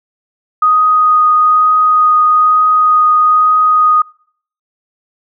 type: tone with vibrato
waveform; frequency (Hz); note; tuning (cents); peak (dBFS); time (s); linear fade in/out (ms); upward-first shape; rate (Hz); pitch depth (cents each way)
sine; 1244.5; D#6; 0; -6; 0.62-4.02; 5; triangle; 1.1; 10
effects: noise-tail reverb RT60 0.6 s tail -26 dB re dry